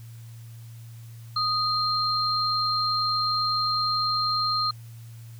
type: tone pair together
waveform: sine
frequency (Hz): 1244.5 / 4186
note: D#6 / C8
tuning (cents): 0 / 0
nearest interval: octave + major sixth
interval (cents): 2100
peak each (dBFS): -25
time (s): 1.36-4.71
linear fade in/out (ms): 5
effects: added 115 Hz sine -40 dBFS peak until 5.39 s + white hiss -56 dBFS RMS until 5.39 s